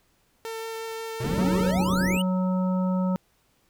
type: tone with vibrato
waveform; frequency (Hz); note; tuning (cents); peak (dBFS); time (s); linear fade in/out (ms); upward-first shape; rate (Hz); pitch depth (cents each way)
sawtooth; 449.8; A4; +38; -28; 0.45-1.71; 0; sine; 5.6; 8
type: exponential sweep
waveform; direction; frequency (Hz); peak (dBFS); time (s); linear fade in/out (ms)
square; up; 116.9 to 3068; -29; 1.2-2.22; 5
type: low-pass noise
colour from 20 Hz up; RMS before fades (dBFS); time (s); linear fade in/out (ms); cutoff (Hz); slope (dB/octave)
white; -31; 1.23-2.18; 10; 390; 24
type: harmonic tone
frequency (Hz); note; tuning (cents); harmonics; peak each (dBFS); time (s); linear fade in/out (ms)
185; F#3; 0; 1 / 3 / 5 / 7; -22 / -32 / -36 / -39; 1.38-3.16; 0
effects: pink hiss -66 dBFS RMS until 3.69 s